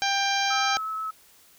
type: harmonic tone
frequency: 792 Hz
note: G5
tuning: 18 cents sharp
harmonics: 1 / 2 / 3 / 4 / 5 / 6 / 7 / 8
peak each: -26 / -29 / -31 / -32 / -33 / -34 / -34 / -35 dBFS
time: 0.02-0.77 s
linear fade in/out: 0 ms
type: tone with vibrato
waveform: sine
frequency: 1296 Hz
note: E6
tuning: 30 cents flat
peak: -28 dBFS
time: 0.5-1.11 s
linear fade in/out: 10 ms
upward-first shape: sine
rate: 8.2 Hz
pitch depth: 8 cents each way
effects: white hiss -56 dBFS RMS until 1.58 s